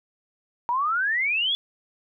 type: exponential sweep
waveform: sine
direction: up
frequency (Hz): 932.3 to 3479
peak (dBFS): -21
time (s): 0.69-1.55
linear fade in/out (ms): 0
effects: none